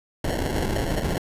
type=noise with sample-and-hold; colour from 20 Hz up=pink; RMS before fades=-25 dBFS; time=0.24-1.18 s; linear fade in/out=2 ms; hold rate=1225 Hz; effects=resampled to 32000 Hz